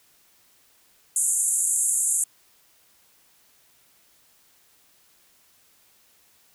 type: band-pass noise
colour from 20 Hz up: pink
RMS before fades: -23 dBFS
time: 1.16-2.24 s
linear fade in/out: 2 ms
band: 7000 to 11000 Hz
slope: 96 dB/octave
effects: white hiss -60 dBFS RMS until 6.54 s

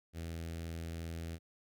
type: tone with notch filter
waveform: sawtooth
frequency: 82.8 Hz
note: E2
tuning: 8 cents sharp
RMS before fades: -42 dBFS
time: 0.13-1.39 s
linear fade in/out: 50 ms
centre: 1000 Hz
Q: 1.2
effects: none

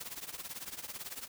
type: noise with tremolo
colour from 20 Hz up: white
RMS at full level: -40 dBFS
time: 0-1.28 s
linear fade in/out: 10 ms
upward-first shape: triangle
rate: 18 Hz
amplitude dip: 90%
effects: none

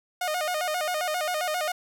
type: tone with vibrato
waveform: sawtooth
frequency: 666 Hz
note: E5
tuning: 18 cents sharp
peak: -22 dBFS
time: 0.21-1.72 s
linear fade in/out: 5 ms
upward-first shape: square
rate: 7.5 Hz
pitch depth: 140 cents each way
effects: none

